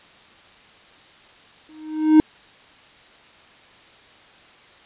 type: tone with exponential growth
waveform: triangle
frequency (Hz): 310.7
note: D#4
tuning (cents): -2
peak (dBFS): -4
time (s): 1.69-2.2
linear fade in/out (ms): 0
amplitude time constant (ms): 110
effects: white hiss -49 dBFS RMS until 4.85 s + resampled to 8000 Hz